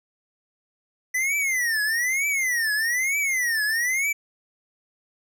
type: tone with vibrato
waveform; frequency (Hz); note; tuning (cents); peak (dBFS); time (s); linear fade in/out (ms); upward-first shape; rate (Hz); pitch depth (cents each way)
square; 1975.5; B6; 0; -22; 1.14-4.13; 10; triangle; 1.1; 290
effects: none